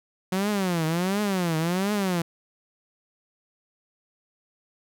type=tone with vibrato; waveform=sawtooth; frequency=182 Hz; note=F#3; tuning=28 cents flat; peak=-19 dBFS; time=0.32-2.22 s; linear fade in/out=5 ms; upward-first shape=triangle; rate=1.4 Hz; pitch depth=270 cents each way; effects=none